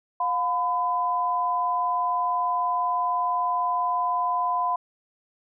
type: tone pair together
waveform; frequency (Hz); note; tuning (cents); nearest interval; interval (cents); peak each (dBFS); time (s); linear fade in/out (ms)
sine; 712.1 / 1007; F5 / B5; +33 / +33; tritone; 600; -27 / -23; 0.2-4.76; 5
effects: none